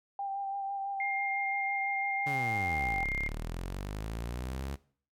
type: tone with vibrato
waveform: sine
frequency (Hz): 790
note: G5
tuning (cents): +13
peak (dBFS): -32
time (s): 0.19-3.04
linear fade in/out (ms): 2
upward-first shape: sine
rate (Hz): 6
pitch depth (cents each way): 20
type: tone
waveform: sine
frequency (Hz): 2117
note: C7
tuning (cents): +20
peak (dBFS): -31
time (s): 1-3.28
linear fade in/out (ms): 2
type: linear two-way sweep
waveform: sawtooth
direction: down then up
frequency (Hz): 146.83 to 31.89 to 69.9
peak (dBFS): -31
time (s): 2.26-4.76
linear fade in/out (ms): 10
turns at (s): 3.08
effects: noise-tail reverb RT60 0.5 s tail -20 dB re dry + MP3 96 kbps